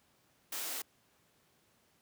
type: high-pass noise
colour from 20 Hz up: white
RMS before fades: -39 dBFS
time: 0.52-0.82 s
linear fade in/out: 5 ms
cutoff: 250 Hz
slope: 48 dB/octave
effects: pink hiss -70 dBFS RMS until 2.01 s + high-pass 100 Hz 12 dB/octave